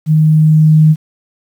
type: tone with level ramp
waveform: sine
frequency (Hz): 155.56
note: D#3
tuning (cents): 0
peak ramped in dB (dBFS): -6 to -3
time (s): 0.06-0.96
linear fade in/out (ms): 50
effects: 7-bit